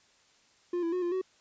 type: tone with pitch steps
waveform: triangle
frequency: 351.9 / 334.2 / 363.3 / 348.1 / 374.4 Hz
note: F4 / E4 / F#4 / F4 / F#4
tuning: +13 / +24 / -32 / -6 / +20 cents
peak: -26 dBFS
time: 0.73-1.215 s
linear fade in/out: 5 ms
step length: 97 ms
effects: white hiss -64 dBFS RMS until 1.4 s + resampled to 16000 Hz